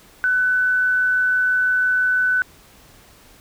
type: tone with amplitude modulation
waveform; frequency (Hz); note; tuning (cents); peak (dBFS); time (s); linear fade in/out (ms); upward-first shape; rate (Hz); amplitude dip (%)
sine; 1500; F#6; +23; -14; 0.24-2.42; 0; sine; 126; 25
effects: pink hiss -49 dBFS RMS until 3.4 s